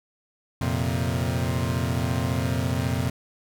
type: chord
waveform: 30% pulse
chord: F suspended fourth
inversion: none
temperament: equal with one note detuned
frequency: 87.31 / 116.54 / 131.19 Hz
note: F2 / Bb2 / C3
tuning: 0 / 0 / +5 cents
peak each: -25 dBFS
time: 0.61-3.1 s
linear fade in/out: 5 ms
effects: none